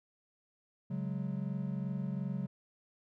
triangle chord, C# suspended fourth, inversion none, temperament equal, 138.59 / 185 / 207.7 Hz, C#3 / F#3 / G#3, 0 / 0 / 0 cents, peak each -36 / -35 / -39 dBFS, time 0.9-2.47 s, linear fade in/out 10 ms, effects none

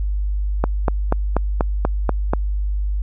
click train, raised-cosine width 1 ms, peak -3 dBFS, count 8, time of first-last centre 0.64-2.335 s, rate 4.13 Hz, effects added 50 Hz sine -18 dBFS peak until 3.02 s

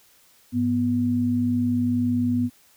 sine tone pair together, 103.09 / 245.2 Hz, G#2 / B3, -12 / -12 cents, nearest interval octave + minor third, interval 1500 cents, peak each -27 / -20 dBFS, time 0.52-2.5 s, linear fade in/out 50 ms, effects white hiss -57 dBFS RMS until 2.76 s

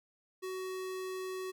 square tone, 374 Hz, F#4, 19 cents sharp, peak -38 dBFS, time 0.42-1.52 s, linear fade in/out 20 ms, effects none

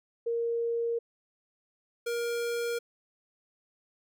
sine / square tone pair in turn, 466.2 / 471.3 Hz, A#4 / A#4, 0 / +19 cents, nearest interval unison, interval 19 cents, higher second, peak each -27 / -30 dBFS, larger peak first, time 0.26-0.99 / 2.06-2.79 s, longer neither, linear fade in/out 10 ms, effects none

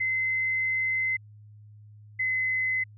sine tone pair in turn, 2057 / 2039 Hz, C7 / C7, -30 / -45 cents, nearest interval unison, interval 15 cents, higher first, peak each -24 dBFS, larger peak neither, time 0-1.17 / 2.19-2.84 s, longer first, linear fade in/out 10 ms, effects added 105 Hz sine -47 dBFS peak until 2.97 s

